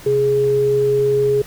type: tone pair together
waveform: sine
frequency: 131.66 / 416.3 Hz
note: C3 / G#4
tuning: +11 / +4 cents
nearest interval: octave + minor sixth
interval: 1993 cents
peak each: -24 / -13 dBFS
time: 0.06-1.42 s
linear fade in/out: 5 ms
effects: pink hiss -39 dBFS RMS until 1.46 s